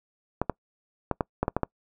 clicks, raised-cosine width 1 ms, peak -10 dBFS, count 8, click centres 0.416 / 0.497 / 1.113 / 1.208 / 1.43 / 1.481 / 1.566 / 1.633 s, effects noise-tail reverb RT60 0.1 s tail -26 dB re dry

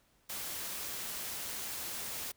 white noise, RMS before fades -40 dBFS, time 0.29-2.32 s, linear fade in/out 10 ms, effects pink hiss -70 dBFS RMS until 2.36 s

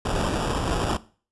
pink noise with sample-and-hold, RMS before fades -25 dBFS, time 0.05-0.97 s, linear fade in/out 5 ms, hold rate 2100 Hz, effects noise-tail reverb RT60 0.4 s tail -18 dB re dry + resampled to 24000 Hz

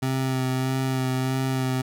25% pulse tone with vibrato, 130.81 Hz, C3, in tune, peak -19 dBFS, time 0.02-1.82 s, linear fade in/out 10 ms, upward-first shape sine, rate 1.6 Hz, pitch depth 19 cents each way, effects none

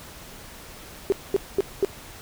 sine tone bursts, 393.5 Hz, G4, 7 cents sharp, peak -16 dBFS, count 4, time 1.1-1.848 s, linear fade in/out 0 ms, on 22 ms, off 220 ms, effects pink hiss -43 dBFS RMS until 2.21 s

